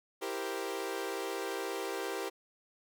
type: chord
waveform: sawtooth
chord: C dominant seventh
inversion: first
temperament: equal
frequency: 329.6 / 392 / 466.2 / 523.3 Hz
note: E4 / G4 / Bb4 / C5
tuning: 0 / 0 / 0 / 0 cents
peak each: -39 / -34 / -37 / -39 dBFS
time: 0.21-2.3 s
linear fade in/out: 20 ms
effects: none